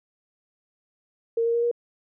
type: tone with pitch steps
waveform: sine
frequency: 460.4 / 465.2 / 470.1 / 475 Hz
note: A#4 / A#4 / A#4 / A#4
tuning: -22 / -4 / +15 / +33 cents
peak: -20 dBFS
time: 1.37-1.714 s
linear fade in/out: 5 ms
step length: 86 ms
effects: none